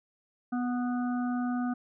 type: harmonic tone with a mistuned harmonic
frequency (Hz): 246.9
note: B3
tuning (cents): 0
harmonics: 1 / 3 / 5 / 6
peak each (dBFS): -28 / -38 / -42 / -44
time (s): 0.52-1.74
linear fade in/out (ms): 10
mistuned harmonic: 3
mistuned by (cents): -18
effects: none